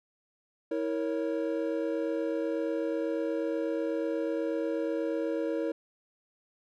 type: chord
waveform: triangle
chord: A# diminished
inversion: second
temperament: equal with one note detuned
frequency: 324.2 / 466.2 / 554.4 Hz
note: E4 / A#4 / C#5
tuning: -29 / 0 / 0 cents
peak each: -30 / -31 / -32 dBFS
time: 0.71-5.72 s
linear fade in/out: 5 ms
effects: none